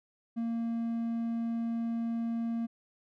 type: tone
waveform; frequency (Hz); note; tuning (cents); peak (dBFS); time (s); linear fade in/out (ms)
triangle; 230.8; A#3; -17; -28; 0.36-2.67; 20
effects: none